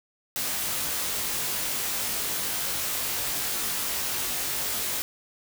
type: noise with comb filter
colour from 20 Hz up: white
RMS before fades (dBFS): -29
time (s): 0.36-5.02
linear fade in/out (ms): 0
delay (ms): 20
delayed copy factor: +0.65
effects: none